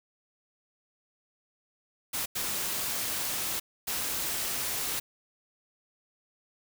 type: noise bursts at uneven times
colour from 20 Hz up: white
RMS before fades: -32 dBFS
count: 3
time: 2.13-2.26 / 2.35-3.6 / 3.87-5 s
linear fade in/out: 10 ms
effects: none